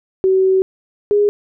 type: tone pair in turn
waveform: sine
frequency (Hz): 379 / 412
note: F#4 / G#4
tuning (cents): +42 / -14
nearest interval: minor second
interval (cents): 144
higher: second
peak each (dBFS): -10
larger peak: neither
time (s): 0.24-0.62 / 1.11-1.29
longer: first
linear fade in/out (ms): 0
effects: none